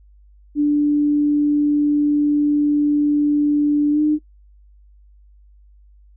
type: tone with pitch glide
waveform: sine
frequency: 293.7 to 302.7 Hz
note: D4 to D#4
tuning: 0 to -48 cents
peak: -13 dBFS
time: 0.55-4.19 s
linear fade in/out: 50 ms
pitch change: +52 cents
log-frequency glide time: 3.91-4.01 s
effects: noise-tail reverb RT60 0.1 s tail -23 dB re dry + added 50 Hz sine -46 dBFS peak until 6.16 s